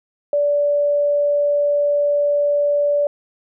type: tone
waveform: sine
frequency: 580 Hz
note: D5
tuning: 22 cents flat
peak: -14 dBFS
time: 0.33-3.07 s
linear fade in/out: 2 ms
effects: none